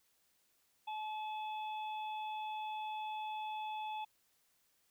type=harmonic tone; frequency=860 Hz; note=A5; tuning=40 cents flat; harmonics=1 / 3 / 4; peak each=-39 / -51 / -53 dBFS; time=0.87-4.05 s; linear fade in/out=10 ms; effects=white hiss -75 dBFS RMS until 4.9 s